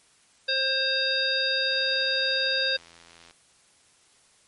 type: harmonic tone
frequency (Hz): 531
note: C5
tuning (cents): +25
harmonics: 1 / 3 / 5 / 7 / 9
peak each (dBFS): -31 / -28 / -33 / -27 / -28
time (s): 0.48-2.77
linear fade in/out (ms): 10
type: click train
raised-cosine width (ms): 0.2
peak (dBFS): -32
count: 136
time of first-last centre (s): 1.71-3.31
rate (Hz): 84.4
effects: white hiss -60 dBFS RMS until 4.47 s + MP3 48 kbps